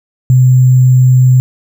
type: tone with sample-and-hold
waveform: sine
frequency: 128 Hz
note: C3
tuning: 38 cents flat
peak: -3 dBFS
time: 0.3-1.4 s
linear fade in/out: 0 ms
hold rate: 7350 Hz
effects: none